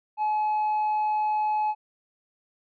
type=tone with tanh clipping; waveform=sine; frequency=852 Hz; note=G#5; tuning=44 cents sharp; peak=-23 dBFS; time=0.17-1.75 s; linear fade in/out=50 ms; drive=2 dB; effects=none